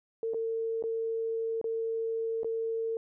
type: tone with dropouts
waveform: sine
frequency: 452.2 Hz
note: A4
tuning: 47 cents sharp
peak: -29 dBFS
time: 0.23-2.97 s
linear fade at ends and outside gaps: 1 ms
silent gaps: 0.336-0.344 / 0.825-0.838 / 1.614-1.642 / 2.433-2.445 s
effects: none